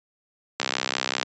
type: click train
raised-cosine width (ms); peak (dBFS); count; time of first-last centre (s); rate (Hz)
0.2; -5; 42; 0.6-1.229; 65.2
effects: high-pass 200 Hz 12 dB/octave + resampled to 16000 Hz